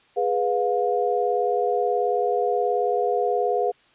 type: chord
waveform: sine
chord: F diminished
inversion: first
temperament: equal with one note detuned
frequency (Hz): 415.3 / 493.9 / 711.5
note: Ab4 / Cb5 / F5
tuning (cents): 0 / 0 / +32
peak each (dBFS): -24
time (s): 0.16-3.72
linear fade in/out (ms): 20
effects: white hiss -58 dBFS RMS until 3.94 s + resampled to 8000 Hz